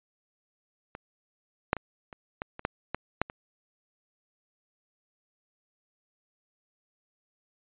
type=clicks; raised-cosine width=0.5 ms; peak=-24 / -7 / -20 / -28 / -17 / -25 / -11 / -15 / -9 / -25 dBFS; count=10; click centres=0.951 / 1.731 / 1.767 / 2.128 / 2.419 / 2.594 / 2.651 / 2.946 / 3.216 / 3.299 s; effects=resampled to 8000 Hz